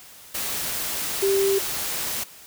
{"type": "tone in noise", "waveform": "sine", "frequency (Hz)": 392, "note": "G4", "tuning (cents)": 0, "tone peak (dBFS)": -18, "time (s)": [1.22, 1.59], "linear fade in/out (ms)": 10, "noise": "white", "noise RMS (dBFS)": -28, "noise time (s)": [0.34, 2.24], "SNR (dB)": 7, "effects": ["white hiss -46 dBFS RMS until 2.46 s"]}